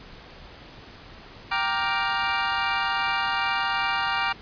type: chord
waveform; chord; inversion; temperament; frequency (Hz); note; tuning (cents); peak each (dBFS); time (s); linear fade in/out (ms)
25% pulse; G minor seventh; none; equal with one note detuned; 784 / 932.3 / 1174.7 / 1409.1; G5 / Bb5 / D6 / F6; 0 / 0 / 0 / +15; -25; 1.51-4.33; 10
effects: pink hiss -45 dBFS RMS until 4.41 s + resampled to 11025 Hz